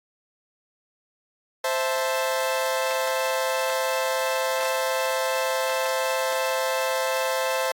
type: chord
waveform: sawtooth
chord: A minor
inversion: first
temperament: equal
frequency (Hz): 523.3 / 659.3 / 880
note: C5 / E5 / A5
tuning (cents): 0 / 0 / 0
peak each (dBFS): -21 / -25 / -26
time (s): 1.64-7.72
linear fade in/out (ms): 5
effects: AAC 64 kbps